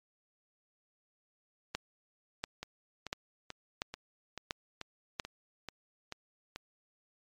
two click trains, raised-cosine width 0.2 ms, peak -16 / -23 dBFS, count 6 / 10, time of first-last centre 1.75-5.198 / 2.63-6.56 s, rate 1.45 / 2.29 Hz, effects MP3 96 kbps

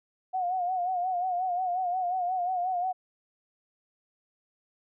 sine tone with vibrato, 727 Hz, F#5, 31 cents flat, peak -26 dBFS, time 0.33-2.93 s, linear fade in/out 20 ms, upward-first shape sine, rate 5.6 Hz, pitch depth 66 cents each way, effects none

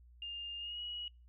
sine tone with pitch glide, 2812 to 2909 Hz, F7 to F#7, +11 to -30 cents, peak -40 dBFS, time 0.22-1.08 s, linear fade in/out 2 ms, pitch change +59 cents, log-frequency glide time 0.58-0.8 s, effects noise-tail reverb RT60 0.3 s tail -26 dB re dry + added 60 Hz sine -57 dBFS peak until 1.28 s

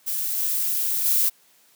violet noise with level steps, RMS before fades -26 / -24 / -20 dBFS, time 0.06-1.3 s, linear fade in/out 20 ms, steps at 0.37 / 1.04 s, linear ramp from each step 20 ms, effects white hiss -58 dBFS RMS until 1.75 s + high-pass 150 Hz 12 dB/octave

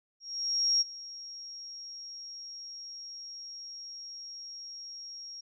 sine tone with ADSR envelope, 5588 Hz, F8, in tune, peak -22 dBFS, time 0.2-5.41 s, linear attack 610 ms, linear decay 22 ms, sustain -19 dB, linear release 8 ms, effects none

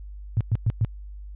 sine tone bursts, 110 Hz, A2, in tune, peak -17 dBFS, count 4, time 0.37-0.848 s, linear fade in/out 0 ms, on 37 ms, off 110 ms, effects added 50 Hz sine -36 dBFS peak until 1.35 s + resampled to 8000 Hz

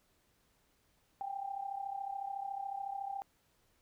sine tone with amplitude modulation, 790 Hz, G5, 13 cents sharp, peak -34 dBFS, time 1.21-3.22 s, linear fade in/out 0 ms, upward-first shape sine, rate 33.9 Hz, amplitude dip 75%, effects pink hiss -73 dBFS RMS until 3.81 s

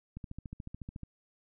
click train, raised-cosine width 5 ms, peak -29 dBFS, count 13, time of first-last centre 0.17-1.033 s, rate 13.9 Hz, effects none

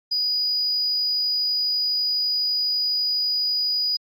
sine tone, 4924 Hz, D#8, 19 cents flat, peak -19 dBFS, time 0.11-3.97 s, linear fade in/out 10 ms, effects tanh soft clip ceiling -16 dBFS + AAC 48 kbps

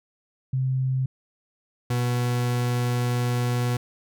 sine / 40% pulse tone pair in turn, 130.81 / 122.2 Hz, C3 / B2, 0 / -18 cents, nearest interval minor second, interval 118 cents, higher first, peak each -21 dBFS, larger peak neither, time 0.53-1.06 / 1.9-3.77 s, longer second, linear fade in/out 5 ms, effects none

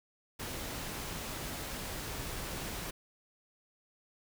pink noise, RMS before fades -40 dBFS, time 0.39-2.91 s, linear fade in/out 10 ms, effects none

